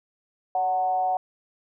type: tone with frequency modulation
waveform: sine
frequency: 740 Hz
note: F#5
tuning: in tune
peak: -21 dBFS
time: 0.55-1.17 s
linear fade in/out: 2 ms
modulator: 173 Hz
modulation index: 0.48
effects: none